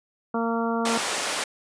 harmonic tone, 230 Hz, A#3, 23 cents flat, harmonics 1 / 2 / 3 / 4 / 5 / 6, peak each -26 / -29 / -31 / -32 / -33 / -34 dBFS, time 0.34-0.98 s, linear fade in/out 5 ms
pink high-pass noise, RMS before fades -27 dBFS, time 0.85-1.44 s, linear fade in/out 5 ms, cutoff 520 Hz, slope 12 dB/octave
effects resampled to 22050 Hz

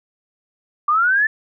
sine linear sweep, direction up, 1161 to 1778 Hz, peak -13 dBFS, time 0.88-1.27 s, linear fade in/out 5 ms, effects none

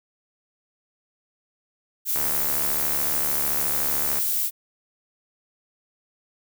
violet noise, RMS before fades -24 dBFS, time 2.05-4.51 s, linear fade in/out 50 ms
click train, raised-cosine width 0.5 ms, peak -17 dBFS, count 150, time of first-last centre 2.16-4.184 s, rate 73.6 Hz
effects none

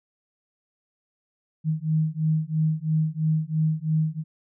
sine beating tone pair, 155.56 / 158.56 Hz, D#3 / D#3, 0 / +33 cents, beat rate 3 Hz, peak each -24 dBFS, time 1.64-4.24 s, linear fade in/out 50 ms, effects none

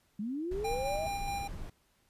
sine linear sweep, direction up, 195.7 to 659.3 Hz, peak -33 dBFS, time 0.19-1.07 s, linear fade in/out 5 ms
brown noise, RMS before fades -41 dBFS, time 0.51-1.7 s, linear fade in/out 5 ms
square tone with tremolo, 800 Hz, G5, 35 cents sharp, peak -34 dBFS, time 0.64-1.48 s, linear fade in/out 10 ms, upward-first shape square, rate 4.7 Hz, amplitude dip 30%
effects pink hiss -71 dBFS RMS until 2.09 s + resampled to 32000 Hz

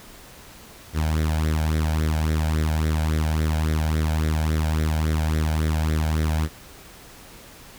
sawtooth tone with flanger, 78.2 Hz, D#2, 9 cents sharp, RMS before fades -22 dBFS, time 0.93-6.49 s, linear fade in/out 50 ms, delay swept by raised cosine 0.52 to 1.33 ms, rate 3.6 Hz, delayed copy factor +0.7, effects pink hiss -45 dBFS RMS until 7.78 s

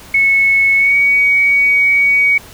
sine tone with pitch glide, 2200 to 2251 Hz, C#7 to C#7, -14 to +26 cents, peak -8 dBFS, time 0.14-2.38 s, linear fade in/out 5 ms, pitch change +40 cents, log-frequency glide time 0.77-0.96 s, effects pink hiss -37 dBFS RMS until 2.53 s

